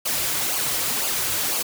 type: noise with flanger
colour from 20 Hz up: white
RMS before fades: -24 dBFS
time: 0.05-1.63 s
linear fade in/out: 10 ms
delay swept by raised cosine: 0.52 to 5.02 ms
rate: 2 Hz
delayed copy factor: -0.65
effects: none